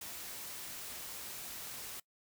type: noise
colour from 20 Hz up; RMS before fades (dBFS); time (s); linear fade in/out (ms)
white; -45; 0.01-2; 5
effects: noise-tail reverb RT60 0.1 s tail -22 dB re dry